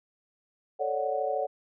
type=chord; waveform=sine; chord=D major seventh; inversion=second; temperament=equal; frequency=440 / 554.4 / 587.3 / 740 Hz; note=A4 / C#5 / D5 / F#5; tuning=0 / 0 / 0 / 0 cents; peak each=-34 / -31 / -33 / -31 dBFS; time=0.79-1.47 s; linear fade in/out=20 ms; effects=none